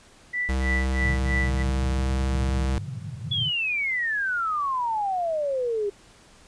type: tone with tremolo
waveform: sine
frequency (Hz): 1972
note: B6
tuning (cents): -3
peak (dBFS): -23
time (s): 0.33-1.63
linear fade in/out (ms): 10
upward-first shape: sine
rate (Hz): 3.1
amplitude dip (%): 100
type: tone with pitch glide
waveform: square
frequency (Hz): 65.41 to 65.86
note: C2 to C2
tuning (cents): 0 to +12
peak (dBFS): -23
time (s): 0.49-2.78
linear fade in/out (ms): 0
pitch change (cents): +12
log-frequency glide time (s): 1.89-2.28
type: band-pass noise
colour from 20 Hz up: white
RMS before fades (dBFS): -33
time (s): 1.01-3.52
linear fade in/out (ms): 20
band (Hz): 100 to 150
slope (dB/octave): 48
type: exponential sweep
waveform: sine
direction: down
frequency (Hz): 3436 to 396.5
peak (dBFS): -23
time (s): 3.31-5.9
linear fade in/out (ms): 10
effects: pink hiss -53 dBFS RMS until 6.47 s + resampled to 22050 Hz